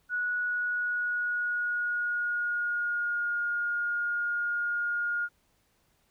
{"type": "tone with pitch glide", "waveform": "sine", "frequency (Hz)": [1465, 1424.1], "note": ["F#6", "F6"], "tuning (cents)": [-18, 33], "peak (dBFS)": -27, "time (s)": [0.09, 5.29], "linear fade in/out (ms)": 50, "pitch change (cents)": -49, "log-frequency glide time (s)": [0.38, 3.35], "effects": ["pink hiss -70 dBFS RMS until 6.1 s"]}